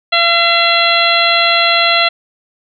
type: harmonic tone with a mistuned harmonic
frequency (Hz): 680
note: F5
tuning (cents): -46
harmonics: 1 / 2 / 3 / 4 / 5 / 6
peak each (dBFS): -16 / -16 / -16 / -16 / -16 / -16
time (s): 0.12-2.09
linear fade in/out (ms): 10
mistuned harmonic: 5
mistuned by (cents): -21
effects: none